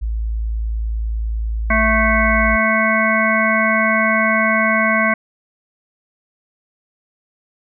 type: tone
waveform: sine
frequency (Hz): 55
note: A1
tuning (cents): 0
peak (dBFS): -18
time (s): 0.01-2.57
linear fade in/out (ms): 20
type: harmonic tone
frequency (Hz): 220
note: A3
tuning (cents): 0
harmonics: 1 / 3 / 5 / 7 / 9 / 10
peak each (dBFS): -20 / -20 / -20 / -20 / -20 / -20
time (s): 1.7-5.14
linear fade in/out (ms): 5
effects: none